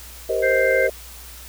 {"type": "chord", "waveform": "sine", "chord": "C minor seventh", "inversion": "second", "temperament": "just", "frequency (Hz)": [392.4, 470.9, 523.3, 627.9], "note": ["G4", "Bb4", "C5", "Eb5"], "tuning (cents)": [2, 18, 0, 16], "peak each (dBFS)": [-26, -24, -25, -24], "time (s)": [0.29, 0.9], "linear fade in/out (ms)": 5}
{"type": "harmonic tone", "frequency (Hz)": 523.3, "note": "C5", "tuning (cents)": 0, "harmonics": [1, 3, 4], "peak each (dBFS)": [-23, -23, -23], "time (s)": [0.42, 0.88], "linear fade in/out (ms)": 20}
{"effects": ["added 60 Hz sine -41 dBFS peak until 1.48 s", "white hiss -41 dBFS RMS until 1.48 s"]}